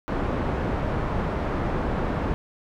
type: low-pass noise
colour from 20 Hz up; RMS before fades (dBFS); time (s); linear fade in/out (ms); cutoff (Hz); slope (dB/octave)
pink; -26; 0.08-2.34; 0; 1200; 12
effects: none